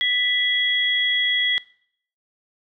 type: tone pair together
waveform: sine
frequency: 1975.5 / 3322 Hz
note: B6 / G#7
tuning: 0 / 0 cents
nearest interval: major sixth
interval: 900 cents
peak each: -22 / -20 dBFS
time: 0.01-1.58 s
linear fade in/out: 0 ms
effects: noise-tail reverb RT60 0.6 s tail -20 dB re dry